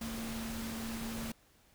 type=tone in noise; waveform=sine; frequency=226.4 Hz; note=A3; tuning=50 cents sharp; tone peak=-39 dBFS; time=0.01-1.32 s; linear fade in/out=5 ms; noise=pink; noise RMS=-43 dBFS; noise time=0.01-1.32 s; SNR=+1 dB; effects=pink hiss -66 dBFS RMS until 1.74 s